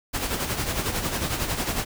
pink noise with tremolo, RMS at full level -25 dBFS, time 0.13-1.85 s, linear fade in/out 20 ms, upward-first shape sine, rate 11 Hz, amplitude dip 55%, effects none

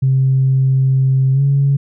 sine tone with pitch glide, 132.8 to 139.32 Hz, C3 to C#3, +26 to +9 cents, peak -9 dBFS, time 0.02-1.77 s, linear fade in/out 10 ms, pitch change +83 cents, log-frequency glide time 1.33-1.41 s, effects tanh soft clip ceiling -5 dBFS

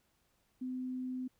sine tone, 255.2 Hz, C4, 43 cents flat, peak -36 dBFS, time 0.61-1.28 s, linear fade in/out 10 ms, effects pink hiss -75 dBFS RMS until 1.39 s

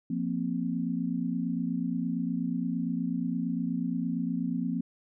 sine chord, F suspended fourth, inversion none, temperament equal, 174.61 / 233.1 / 261.6 Hz, F3 / Bb3 / C4, 0 / 0 / 0 cents, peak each -32 dBFS, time 0.1-4.81 s, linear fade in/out 5 ms, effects none

